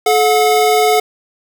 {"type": "tone pair together", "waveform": "square", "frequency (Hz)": [430.4, 723.8], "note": ["A4", "F#5"], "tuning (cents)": [-38, -38], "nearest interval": "major sixth", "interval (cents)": 900, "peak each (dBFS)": -13, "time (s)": [0.06, 1], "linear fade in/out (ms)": 5, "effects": []}